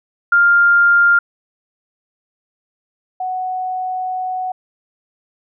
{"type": "tone pair in turn", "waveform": "sine", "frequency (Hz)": [1400, 741.6], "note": ["F6", "F#5"], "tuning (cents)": [4, 4], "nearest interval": "major seventh", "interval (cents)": 1100, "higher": "first", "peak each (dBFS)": [-8, -19], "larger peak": "first", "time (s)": [[0.32, 1.19], [3.2, 4.52]], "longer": "second", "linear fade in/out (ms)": 5, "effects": []}